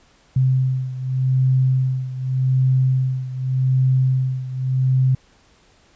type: beating tone pair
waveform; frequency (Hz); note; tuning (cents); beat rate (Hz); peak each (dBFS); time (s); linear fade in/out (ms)
sine; 130 / 130.85; C3 / C3; -11 / 0; 0.85; -17 / -21; 0.36-5.15; 5
effects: pink hiss -55 dBFS RMS until 5.95 s + resampled to 16000 Hz